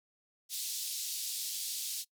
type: band-pass noise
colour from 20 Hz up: pink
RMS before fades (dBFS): -38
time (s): 0.49-2.05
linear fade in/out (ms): 50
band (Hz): 3800 to 16000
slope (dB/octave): 24
effects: noise-tail reverb RT60 0.1 s tail -21 dB re dry